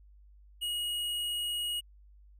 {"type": "tone", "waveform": "square", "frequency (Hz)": 2891, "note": "F#7", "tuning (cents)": -41, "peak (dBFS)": -32, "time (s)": [0.61, 1.81], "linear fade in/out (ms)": 20, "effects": ["added 50 Hz sine -54 dBFS peak until 2.39 s"]}